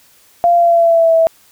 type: tone with pitch glide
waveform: sine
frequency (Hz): 692 to 654.7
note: F5 to E5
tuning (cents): -16 to -12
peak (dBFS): -7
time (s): 0.44-1.27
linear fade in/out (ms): 0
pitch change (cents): -96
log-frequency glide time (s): 0.55-1.14
effects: white hiss -49 dBFS RMS until 1.51 s